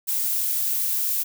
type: noise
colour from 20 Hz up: violet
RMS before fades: -24 dBFS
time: 0.07-1.24 s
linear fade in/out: 20 ms
effects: none